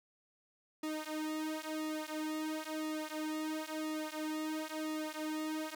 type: tone with flanger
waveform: sawtooth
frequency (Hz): 310.6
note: D#4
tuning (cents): -3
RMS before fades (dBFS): -39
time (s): 0.83-5.75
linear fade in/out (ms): 5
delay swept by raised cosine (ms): 1.9 to 5.2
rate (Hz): 0.98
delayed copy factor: -1
effects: none